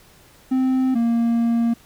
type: tone pair in turn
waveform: triangle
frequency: 260 / 232.8 Hz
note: C4 / A#3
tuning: -11 / -2 cents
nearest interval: major second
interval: 191 cents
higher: first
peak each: -14 dBFS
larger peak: neither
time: 0.51-0.95 / 0.95-1.74 s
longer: second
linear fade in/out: 10 ms
effects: pink hiss -51 dBFS RMS until 1.85 s